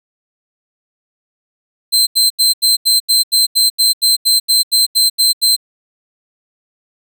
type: tone bursts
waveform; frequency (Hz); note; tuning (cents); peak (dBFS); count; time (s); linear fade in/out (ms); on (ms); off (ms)
sawtooth; 4107; C8; -33; -6; 16; 1.92-5.565; 20; 150; 83
effects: none